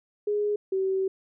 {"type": "tone pair in turn", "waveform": "sine", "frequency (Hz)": [415.3, 382.3], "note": ["G#4", "G4"], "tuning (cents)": [0, -43], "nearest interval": "minor second", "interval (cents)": 143, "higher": "first", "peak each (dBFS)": -23, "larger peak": "neither", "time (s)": [[0.27, 0.56], [0.72, 1.08]], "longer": "second", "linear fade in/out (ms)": 5, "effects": []}